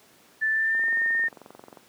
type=tone with pitch glide; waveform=sine; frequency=1760 to 1827.3 Hz; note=A6 to A#6; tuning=0 to -35 cents; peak=-21 dBFS; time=0.41-1.29 s; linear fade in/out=20 ms; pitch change=+65 cents; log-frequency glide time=0.51-0.93 s
type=click train; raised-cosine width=1 ms; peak=-29 dBFS; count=24; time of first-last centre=0.75-1.772 s; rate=22.5 Hz
effects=pink hiss -56 dBFS RMS until 1.88 s + high-pass 200 Hz 12 dB/octave